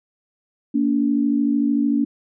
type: tone pair together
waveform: sine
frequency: 233.1 / 286.4 Hz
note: A#3 / D4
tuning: 0 / -43 cents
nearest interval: major third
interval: 357 cents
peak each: -20 / -18 dBFS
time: 0.74-2.05 s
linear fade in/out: 10 ms
effects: none